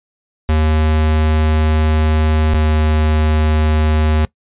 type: tone pair in turn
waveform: square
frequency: 77.78 / 77.33 Hz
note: D#2 / D#2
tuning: 0 / -10 cents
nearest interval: unison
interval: 10 cents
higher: first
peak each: -12 dBFS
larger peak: neither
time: 0.49-2.54 / 2.54-4.25 s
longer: first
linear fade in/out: 0 ms
effects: noise-tail reverb RT60 0.1 s tail -21 dB re dry + resampled to 8000 Hz